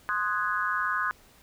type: chord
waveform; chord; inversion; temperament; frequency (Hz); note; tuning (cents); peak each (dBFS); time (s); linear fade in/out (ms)
sine; Ab dominant seventh; first; equal; 1046.5 / 1244.5 / 1480 / 1661.2; C6 / Eb6 / Gb6 / Ab6; 0 / 0 / 0 / 0; -32 / -30 / -30 / -32; 0.09-1.11; 0
effects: pink hiss -57 dBFS RMS until 1.42 s